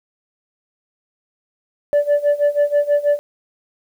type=tone with tremolo; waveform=sine; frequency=582 Hz; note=D5; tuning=16 cents flat; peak=-8 dBFS; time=1.93-3.19 s; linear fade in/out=0 ms; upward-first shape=sine; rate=6.2 Hz; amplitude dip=90%; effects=tanh soft clip ceiling -10 dBFS + 8-bit